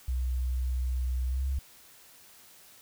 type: tone with pitch glide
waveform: sine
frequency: 63.1 to 67.24 Hz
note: B1 to C2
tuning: +38 to +48 cents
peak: -26 dBFS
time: 0.08-1.59 s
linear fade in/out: 5 ms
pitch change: +110 cents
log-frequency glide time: 1.29-1.46 s
effects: tanh soft clip ceiling -22 dBFS + white hiss -55 dBFS RMS until 2.81 s